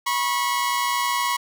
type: tone pair together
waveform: sawtooth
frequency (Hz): 974 / 1093.3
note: B5 / C#6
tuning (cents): -24 / -24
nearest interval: major second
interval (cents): 200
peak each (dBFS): -20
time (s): 0.06-1.37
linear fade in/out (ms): 10
effects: none